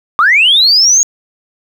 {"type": "linear sweep", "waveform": "sine", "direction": "up", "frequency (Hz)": [1128, 6700], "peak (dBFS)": -4, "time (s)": [0.19, 1.03], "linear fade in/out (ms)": 0, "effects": ["tanh soft clip ceiling 0 dBFS", "7-bit"]}